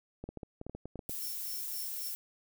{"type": "clicks", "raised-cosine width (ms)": 2, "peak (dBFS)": -28, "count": 12, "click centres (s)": [0.24, 0.29, 0.373, 0.432, 0.614, 0.666, 0.696, 0.75, 0.856, 0.957, 0.992, 1.095]}
{"type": "noise", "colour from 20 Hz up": "violet", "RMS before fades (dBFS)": -39, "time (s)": [1.09, 2.15], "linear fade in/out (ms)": 0}
{"type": "tone with tremolo", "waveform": "20% pulse", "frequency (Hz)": 5420, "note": "E8", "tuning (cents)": 47, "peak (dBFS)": -36, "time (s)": [1.19, 2.13], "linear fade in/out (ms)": 50, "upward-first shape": "sine", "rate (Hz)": 3.7, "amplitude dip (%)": 95}
{"effects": []}